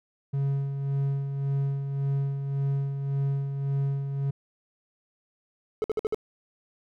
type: tone with tremolo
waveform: triangle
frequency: 138.59 Hz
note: C#3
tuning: in tune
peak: -21 dBFS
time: 0.33-4.31 s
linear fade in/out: 10 ms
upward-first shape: sine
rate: 1.8 Hz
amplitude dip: 50%
type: tone bursts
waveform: triangle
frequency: 432.5 Hz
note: A4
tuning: 30 cents flat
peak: -21 dBFS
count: 5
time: 5.82-6.145 s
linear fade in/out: 0 ms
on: 21 ms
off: 55 ms
effects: none